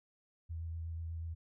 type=tone with vibrato; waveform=sine; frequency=82.41 Hz; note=E2; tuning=in tune; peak=-38 dBFS; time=0.49-1.35 s; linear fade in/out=20 ms; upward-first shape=sine; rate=8.2 Hz; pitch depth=18 cents each way; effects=none